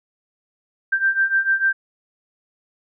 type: beating tone pair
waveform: sine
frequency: 1568 / 1574.7 Hz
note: G6 / G6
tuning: 0 / +7 cents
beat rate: 6.7 Hz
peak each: -21 / -18 dBFS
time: 0.92-1.73 s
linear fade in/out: 10 ms
effects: none